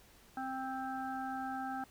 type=harmonic tone; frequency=262.7 Hz; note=C4; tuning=7 cents sharp; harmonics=1 / 3 / 5 / 6; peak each=-42 / -39 / -46 / -47 dBFS; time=0.37-1.84 s; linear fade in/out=2 ms; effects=pink hiss -62 dBFS RMS until 1.9 s